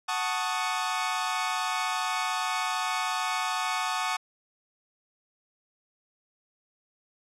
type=chord; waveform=sawtooth; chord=D# half-diminished seventh; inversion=first; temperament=equal; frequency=740 / 880 / 1108.7 / 1244.5 Hz; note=F#5 / A5 / C#6 / D#6; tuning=0 / 0 / 0 / 0 cents; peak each=-29 dBFS; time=0.08-4.17 s; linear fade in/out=10 ms; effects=low-pass 9000 Hz 12 dB/octave